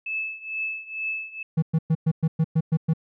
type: tone with tremolo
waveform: sine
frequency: 2613 Hz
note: E7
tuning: 16 cents flat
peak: -24 dBFS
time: 0.06-1.43 s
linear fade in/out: 5 ms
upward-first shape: triangle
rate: 2.2 Hz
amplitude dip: 90%
type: tone bursts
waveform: triangle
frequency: 160.3 Hz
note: E3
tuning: 48 cents flat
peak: -15 dBFS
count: 9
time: 1.57-2.936 s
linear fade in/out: 10 ms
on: 54 ms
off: 110 ms
effects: none